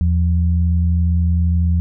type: tone pair together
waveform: sine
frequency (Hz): 81.6 / 174.3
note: E2 / F3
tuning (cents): -17 / -3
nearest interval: octave + minor second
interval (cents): 1314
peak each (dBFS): -13 / -21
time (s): 0.01-1.8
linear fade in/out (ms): 0
effects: none